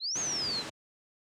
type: exponential two-way sweep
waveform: sine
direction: up then down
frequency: 3915 to 6645 to 3915 Hz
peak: -30 dBFS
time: 0-0.64 s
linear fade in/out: 50 ms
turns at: 0.19 s
type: low-pass noise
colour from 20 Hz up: pink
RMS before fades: -39 dBFS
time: 0.15-0.7 s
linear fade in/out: 10 ms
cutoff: 7600 Hz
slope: 24 dB/octave
effects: high-pass 150 Hz 12 dB/octave